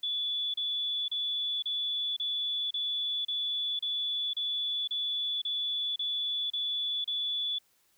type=tone bursts; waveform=sine; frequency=3446 Hz; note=A7; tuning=37 cents flat; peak=-29 dBFS; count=14; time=0.03-7.586 s; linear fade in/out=5 ms; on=510 ms; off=32 ms; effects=white hiss -69 dBFS RMS until 7.97 s